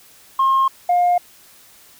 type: tone pair in turn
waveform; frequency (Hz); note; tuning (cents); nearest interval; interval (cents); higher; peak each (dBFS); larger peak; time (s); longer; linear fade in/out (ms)
sine; 1070 / 709.2; C6 / F5; +38 / +26; perfect fifth; 712; first; -11; neither; 0.39-0.68 / 0.89-1.18; neither; 5
effects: tanh soft clip ceiling -10 dBFS + white hiss -48 dBFS RMS until 1.99 s